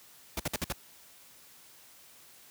pink noise bursts, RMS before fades -31 dBFS, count 5, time 0.37-0.724 s, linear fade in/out 2 ms, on 26 ms, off 56 ms, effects white hiss -56 dBFS RMS until 2.5 s + high-pass 60 Hz 12 dB/octave

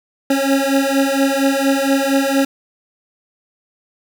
25% pulse beating tone pair, 271.3 / 275.6 Hz, C#4 / C#4, -37 / -10 cents, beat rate 4.3 Hz, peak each -13 dBFS, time 0.3-2.45 s, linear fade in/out 5 ms, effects none

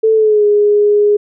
sine tone with pitch glide, 441.7 to 414.5 Hz, A4 to G#4, +7 to -3 cents, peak -7 dBFS, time 0.03-1.17 s, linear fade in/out 10 ms, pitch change -110 cents, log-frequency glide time 0.14-0.45 s, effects none

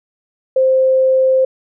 sine tone, 523.3 Hz, C5, in tune, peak -9 dBFS, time 0.56-1.45 s, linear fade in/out 5 ms, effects none

